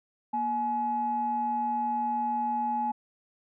sine tone pair together, 237.7 / 847 Hz, A#3 / G#5, +34 / +34 cents, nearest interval octave + minor seventh, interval 2200 cents, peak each -34 / -26 dBFS, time 0.33-2.92 s, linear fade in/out 10 ms, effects tanh soft clip ceiling -19 dBFS

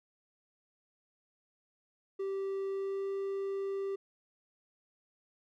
triangle tone with pitch glide, 389.7 to 392.2 Hz, G4 to G4, -10 to +1 cents, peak -31 dBFS, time 2.19-3.96 s, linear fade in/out 10 ms, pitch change +11 cents, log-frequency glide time 2.7-3.1 s, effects none

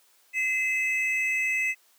triangle tone pair together, 2049 / 2589 Hz, C7 / E7, -37 / -32 cents, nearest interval major third, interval 405 cents, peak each -25 dBFS, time 0.33-1.75 s, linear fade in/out 50 ms, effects white hiss -62 dBFS RMS until 1.98 s + high-pass 400 Hz 12 dB/octave

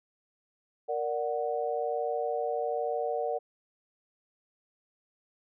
sine chord, Bb augmented, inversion none, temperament equal, 466.2 / 587.3 / 740 Hz, Bb4 / D5 / F#5, 0 / 0 / 0 cents, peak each -32 / -33 / -33 dBFS, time 0.88-3.39 s, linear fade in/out 20 ms, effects none

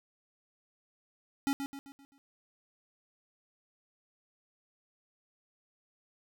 square tone with echo, 277.2 Hz, C#4, in tune, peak -28 dBFS, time 1.47-1.53 s, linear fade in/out 0 ms, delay 130 ms, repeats 5, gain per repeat -7 dB, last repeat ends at 2.18 s, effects none

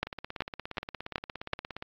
two click trains, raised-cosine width 0.3 ms, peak -12 / -21 dBFS, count 5 / 31, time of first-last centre 0.03-1.534 / 0.07-1.824 s, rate 2.66 / 17.1 Hz, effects low-pass 5000 Hz 12 dB/octave + AAC 32 kbps

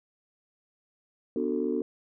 sine chord, B minor seventh, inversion none, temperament just, 246.9 / 296.3 / 370.4 / 444.5 Hz, B3 / D4 / F#4 / A4, 0 / +15 / +2 / +18 cents, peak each -31 dBFS, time 1.36-1.82 s, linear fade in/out 2 ms, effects tanh soft clip ceiling -16 dBFS

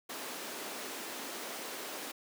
pink high-pass noise, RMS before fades -42 dBFS, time 0.09-2.12 s, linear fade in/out 10 ms, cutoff 260 Hz, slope 24 dB/octave, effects none

